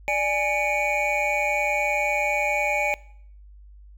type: tone cluster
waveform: triangle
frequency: 590 / 831 / 2252 / 2423 Hz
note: D5 / G#5 / C#7 / D#7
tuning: +8 / +1 / +27 / -47 cents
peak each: -25 dBFS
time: 0.08-2.94 s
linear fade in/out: 0 ms
effects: noise-tail reverb RT60 0.6 s tail -21 dB re dry + added 50 Hz sine -44 dBFS peak until 3.97 s